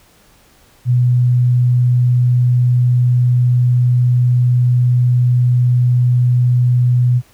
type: tone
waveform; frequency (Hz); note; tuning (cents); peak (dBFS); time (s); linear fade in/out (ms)
sine; 123.47; B2; 0; -9; 0.85-7.22; 50
effects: pink hiss -50 dBFS RMS until 7.33 s